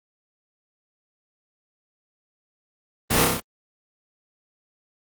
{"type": "noise with echo", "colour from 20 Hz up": "pink", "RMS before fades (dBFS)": -20, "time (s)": [3.1, 3.25], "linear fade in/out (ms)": 10, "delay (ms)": 31, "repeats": 5, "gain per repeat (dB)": -2, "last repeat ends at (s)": 3.405, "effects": ["high-pass 60 Hz 12 dB/octave", "Opus 24 kbps"]}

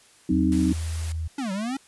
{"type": "chord", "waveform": "sine", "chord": "C diminished", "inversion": "second", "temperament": "equal", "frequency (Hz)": [185, 261.6, 311.1], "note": ["Gb3", "C4", "Eb4"], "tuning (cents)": [0, 0, 0], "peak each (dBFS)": [-24, -23, -23], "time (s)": [0.29, 0.73], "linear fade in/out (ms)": 5}
{"type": "tone with pitch glide", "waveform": "sine", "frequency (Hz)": [81.2, 80.69], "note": ["E2", "E2"], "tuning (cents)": [-26, -36], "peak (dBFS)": -26, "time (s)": [0.31, 1.28], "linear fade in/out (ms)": 10, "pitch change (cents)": -10, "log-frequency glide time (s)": [1.05, 1.17]}
{"type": "high-pass noise", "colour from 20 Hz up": "white", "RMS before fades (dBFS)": -39, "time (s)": [0.52, 1.12], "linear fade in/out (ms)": 0, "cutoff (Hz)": 110, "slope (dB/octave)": 48}
{"type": "exponential two-way sweep", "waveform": "square", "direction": "down then up", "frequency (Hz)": [293.7, 185, 280.4], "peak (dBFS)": -27, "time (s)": [1.38, 1.77], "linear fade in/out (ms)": 5, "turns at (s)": 1.52}
{"effects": ["white hiss -55 dBFS RMS until 1.87 s", "resampled to 24000 Hz"]}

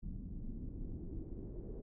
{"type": "noise with low-pass filter sweep", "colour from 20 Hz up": "brown", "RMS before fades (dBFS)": -44, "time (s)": [0.02, 1.82], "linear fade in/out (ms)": 20, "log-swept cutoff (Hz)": [210, 420], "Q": 2.7, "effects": []}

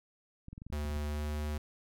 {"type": "clicks", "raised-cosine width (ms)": 5, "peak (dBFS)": -33, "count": 9, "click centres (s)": [0.484, 0.53, 0.579, 0.619, 0.666, 0.702, 0.852, 0.903, 0.965]}
{"type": "tone with pitch glide", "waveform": "square", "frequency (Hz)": [74.1, 75.05], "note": ["D2", "D2"], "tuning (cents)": [16, 38], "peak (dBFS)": -34, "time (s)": [0.72, 1.58], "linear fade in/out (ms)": 5, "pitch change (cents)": 22, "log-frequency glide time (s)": [1.1, 1.22]}
{"effects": []}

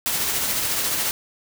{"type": "noise with tremolo", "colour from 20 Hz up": "white", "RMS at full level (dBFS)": -22, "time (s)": [0.06, 1.11], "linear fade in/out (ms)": 0, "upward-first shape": "triangle", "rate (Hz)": 14, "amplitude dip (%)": 35, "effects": []}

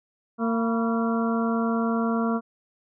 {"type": "harmonic tone with a mistuned harmonic", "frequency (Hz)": 228.7, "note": "A#3", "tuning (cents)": -33, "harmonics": [1, 2, 3, 4, 5, 6], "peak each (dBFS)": [-23, -30, -32, -36, -33, -34], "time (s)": [0.38, 2.41], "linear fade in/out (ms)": 50, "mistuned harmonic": 4, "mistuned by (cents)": 100, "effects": []}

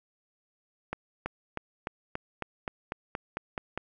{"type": "accelerating click train", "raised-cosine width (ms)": 0.5, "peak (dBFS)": -17, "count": 12, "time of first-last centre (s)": [0.93, 3.776], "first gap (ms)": 330, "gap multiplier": 0.95, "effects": []}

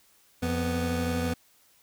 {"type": "tone pair together", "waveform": "25% pulse", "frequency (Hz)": [86.4, 246.9], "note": ["F2", "B3"], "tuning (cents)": [-18, 0], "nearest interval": "octave + tritone", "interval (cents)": 1818, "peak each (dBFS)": [-26, -25], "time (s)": [0.42, 1.34], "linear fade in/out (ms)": 10, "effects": ["white hiss -62 dBFS RMS until 1.82 s"]}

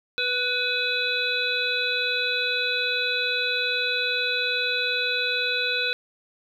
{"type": "harmonic tone with a mistuned harmonic", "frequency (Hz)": 493.9, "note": "B4", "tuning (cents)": 0, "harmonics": [1, 3, 5, 7, 8], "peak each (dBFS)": [-32, -28, -27, -32, -28], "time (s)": [0.18, 5.93], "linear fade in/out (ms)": 0, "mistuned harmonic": 5, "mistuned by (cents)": 47, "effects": ["9-bit"]}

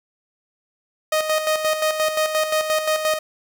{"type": "tone with tremolo", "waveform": "sawtooth", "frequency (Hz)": 622.3, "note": "D#5", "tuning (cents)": 0, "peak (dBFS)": -13, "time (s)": [1.12, 3.19], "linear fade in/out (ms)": 5, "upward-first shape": "square", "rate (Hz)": 5.7, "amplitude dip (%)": 55, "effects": []}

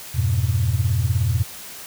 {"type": "chord", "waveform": "sine", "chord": "F diminished", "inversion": "none", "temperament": "equal", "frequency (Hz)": [87.31, 103.83, 123.47], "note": ["F2", "Ab2", "Cb3"], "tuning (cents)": [0, 0, 0], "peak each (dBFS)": -21, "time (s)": [0.14, 1.44], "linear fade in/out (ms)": 20, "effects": ["tanh soft clip ceiling -8 dBFS", "white hiss -37 dBFS RMS until 1.86 s"]}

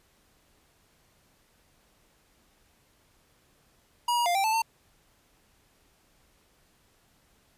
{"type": "tone with pitch steps", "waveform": "square", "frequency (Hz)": [960, 954, 700, 782, 878, 902], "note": ["B5", "A#5", "F5", "G5", "A5", "A5"], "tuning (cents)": [-49, 40, 4, -4, -4, 43], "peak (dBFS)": -24, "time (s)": [4.08, 4.62], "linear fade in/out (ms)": 5, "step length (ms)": 90, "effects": ["pink hiss -65 dBFS RMS until 7.57 s", "resampled to 32000 Hz"]}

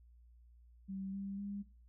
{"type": "tone with pitch steps", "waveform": "sine", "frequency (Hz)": [192.7, 196.98, 201.3], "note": ["G3", "G3", "G3"], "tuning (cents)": [-29, 9, 46], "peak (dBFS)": -40, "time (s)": [0.88, 1.63], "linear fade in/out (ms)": 20, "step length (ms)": 250, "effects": ["noise-tail reverb RT60 0.4 s tail -19 dB re dry", "added 59 Hz sine -59 dBFS peak until 1.88 s"]}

